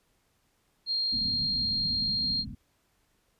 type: tone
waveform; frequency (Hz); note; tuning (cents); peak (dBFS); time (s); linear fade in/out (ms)
sine; 4218; C8; +13; -26; 0.86-2.45; 50
type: low-pass noise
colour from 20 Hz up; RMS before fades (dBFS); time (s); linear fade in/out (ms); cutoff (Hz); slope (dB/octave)
white; -39; 1.12-2.55; 5; 270; 96
effects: pink hiss -71 dBFS RMS until 3.39 s + resampled to 32000 Hz